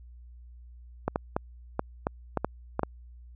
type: clicks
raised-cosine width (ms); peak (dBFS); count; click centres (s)
1; -12; 9; 1.08 / 1.159 / 1.365 / 1.794 / 2.069 / 2.373 / 2.446 / 2.794 / 2.833
effects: added 60 Hz sine -46 dBFS peak until 3.35 s